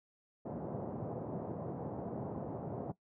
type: band-pass noise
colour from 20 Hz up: pink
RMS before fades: -41 dBFS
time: 0.45-2.92 s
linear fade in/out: 10 ms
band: 110 to 770 Hz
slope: 24 dB/octave
effects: noise-tail reverb RT60 0.1 s tail -17 dB re dry